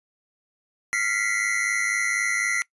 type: tone cluster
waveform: square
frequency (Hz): 1381 / 1952 / 2056 / 2194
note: F6 / B6 / C7 / C#7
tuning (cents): -20 / -21 / -31 / -18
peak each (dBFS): -32 / -27 / -26 / -34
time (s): 0.93-2.62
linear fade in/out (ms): 0
effects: noise-tail reverb RT60 0.1 s tail -21 dB re dry + resampled to 24000 Hz